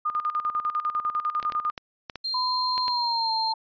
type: tone with tremolo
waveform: sine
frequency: 1219 Hz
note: D#6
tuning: 36 cents flat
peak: -22 dBFS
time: 0.05-1.71 s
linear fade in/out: 10 ms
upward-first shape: square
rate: 10 Hz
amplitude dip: 75%
type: clicks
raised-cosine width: 0.2 ms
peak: -16 dBFS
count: 7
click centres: 1.428 / 1.522 / 1.778 / 2.098 / 2.157 / 2.779 / 2.881 s
type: tone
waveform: sine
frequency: 4186 Hz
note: C8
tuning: in tune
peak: -26 dBFS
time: 2.24-3.53 s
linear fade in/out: 10 ms
type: tone with pitch glide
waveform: sine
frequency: 1006 to 891.1 Hz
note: B5 to A5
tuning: +32 to +22 cents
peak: -25 dBFS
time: 2.34-3.54 s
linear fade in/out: 5 ms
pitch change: -210 cents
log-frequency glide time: 2.83-3.31 s
effects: resampled to 11025 Hz